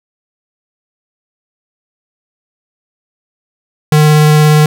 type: tone with vibrato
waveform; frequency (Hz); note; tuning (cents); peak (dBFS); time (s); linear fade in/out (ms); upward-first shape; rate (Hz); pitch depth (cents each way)
square; 151.9; D#3; -41; -5; 3.92-4.66; 2; triangle; 17; 10
effects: none

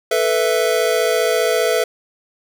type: chord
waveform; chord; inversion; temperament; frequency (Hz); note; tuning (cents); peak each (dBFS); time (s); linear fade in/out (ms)
square; A suspended second; none; just; 440 / 495 / 660; A4 / B4 / E5; 0 / +4 / +2; -20; 0.11-1.84; 5
effects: none

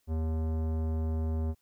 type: tone with tanh clipping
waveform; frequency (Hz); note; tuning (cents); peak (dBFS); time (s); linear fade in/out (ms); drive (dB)
sine; 79.7; D#2; +42; -30; 0.07-1.55; 50; 17
effects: white hiss -74 dBFS RMS until 1.61 s

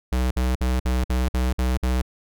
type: tone bursts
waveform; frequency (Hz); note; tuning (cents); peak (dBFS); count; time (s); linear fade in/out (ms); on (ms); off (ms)
square; 63; B1; +35; -20; 8; 0.12-2.018; 5; 190; 54
effects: none

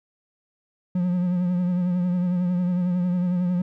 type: tone with vibrato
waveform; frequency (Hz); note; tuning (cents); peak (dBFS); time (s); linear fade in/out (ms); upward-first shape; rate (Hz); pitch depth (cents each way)
triangle; 178.9; F3; +42; -18; 0.95-3.62; 5; triangle; 11; 48
effects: none

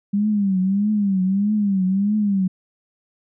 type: tone with vibrato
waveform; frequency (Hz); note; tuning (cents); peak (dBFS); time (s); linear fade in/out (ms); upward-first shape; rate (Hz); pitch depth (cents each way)
sine; 198.7; G3; +24; -16; 0.13-2.48; 10; triangle; 1.6; 140
effects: none

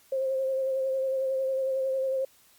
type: tone with vibrato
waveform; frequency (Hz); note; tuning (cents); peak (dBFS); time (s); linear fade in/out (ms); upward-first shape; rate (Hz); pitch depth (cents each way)
sine; 530; C5; +22; -25; 0.12-2.25; 5; sine; 11; 24
effects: white hiss -60 dBFS RMS until 2.58 s + Opus 48 kbps

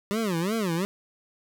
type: tone with vibrato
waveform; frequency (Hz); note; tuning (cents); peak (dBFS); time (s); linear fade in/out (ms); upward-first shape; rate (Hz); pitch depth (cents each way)
25% pulse; 193.3; G3; -24; -21; 0.11-0.85; 0; sine; 2.8; 290
effects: none

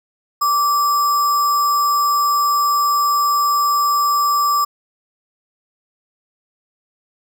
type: tone with sample-and-hold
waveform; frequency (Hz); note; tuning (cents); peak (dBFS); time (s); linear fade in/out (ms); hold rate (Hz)
sine; 1165; D6; -14; -13; 0.41-4.65; 10; 6300
effects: none

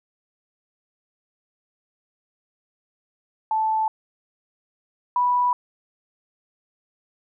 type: tone pair in turn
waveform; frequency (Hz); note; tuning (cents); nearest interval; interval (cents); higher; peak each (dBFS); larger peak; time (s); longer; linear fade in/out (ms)
sine; 876 / 983.3; A5 / B5; -8 / -8; major second; 200; second; -19 / -17; second; 3.51-3.88 / 5.16-5.53; neither; 2
effects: none

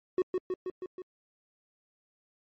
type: tone with echo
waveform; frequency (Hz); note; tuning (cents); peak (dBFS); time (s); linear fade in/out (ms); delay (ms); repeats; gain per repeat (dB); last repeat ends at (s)
triangle; 368.3; F#4; -8; -21; 0.18-0.22; 2; 160; 5; -3; 1.02
effects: MP3 32 kbps

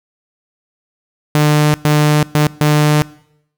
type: tone bursts at uneven times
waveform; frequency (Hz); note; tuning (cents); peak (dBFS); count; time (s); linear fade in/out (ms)
sawtooth; 150.1; D3; +38; -5; 4; 1.35-1.74 / 1.85-2.23 / 2.35-2.47 / 2.61-3.02; 0
effects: noise-tail reverb RT60 0.7 s tail -21 dB re dry

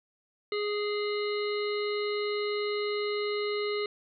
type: harmonic tone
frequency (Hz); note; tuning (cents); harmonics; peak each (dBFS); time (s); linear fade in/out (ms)
415.4; G#4; 0; 1 / 3 / 5 / 7 / 9 / 10; -29 / -39 / -38 / -43 / -44 / -41; 0.52-3.86; 2
effects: none

